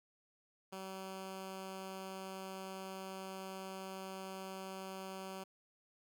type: tone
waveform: 10% pulse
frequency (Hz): 190.6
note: G3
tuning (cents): -48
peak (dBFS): -36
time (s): 0.72-5.44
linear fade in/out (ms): 10
effects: none